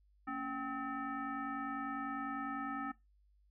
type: tone with frequency modulation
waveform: sine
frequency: 784 Hz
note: G5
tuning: in tune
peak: -37 dBFS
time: 0.27-2.92 s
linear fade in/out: 10 ms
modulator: 506 Hz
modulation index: 1.7
effects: noise-tail reverb RT60 0.2 s tail -20 dB re dry + added 50 Hz sine -66 dBFS peak until 3.5 s